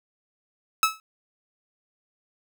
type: tone with exponential decay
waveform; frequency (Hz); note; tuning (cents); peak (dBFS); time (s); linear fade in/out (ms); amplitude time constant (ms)
sawtooth; 1299; E6; -26; -10; 0.83-1; 1; 35
effects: none